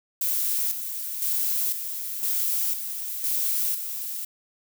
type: noise with tremolo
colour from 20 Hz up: violet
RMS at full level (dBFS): -25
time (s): 0.21-4.25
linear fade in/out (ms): 5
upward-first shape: square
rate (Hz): 0.99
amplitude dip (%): 55
effects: none